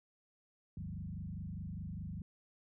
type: tone with frequency modulation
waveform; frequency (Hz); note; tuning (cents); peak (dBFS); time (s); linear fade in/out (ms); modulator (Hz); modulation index
sine; 129.5; C3; -17; -40; 0.77-2.22; 2; 24.9; 2.7
effects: none